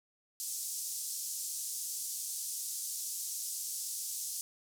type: band-pass noise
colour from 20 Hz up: pink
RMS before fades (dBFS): -39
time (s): 0.4-4.41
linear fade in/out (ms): 0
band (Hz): 5800 to 13000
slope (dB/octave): 24
effects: none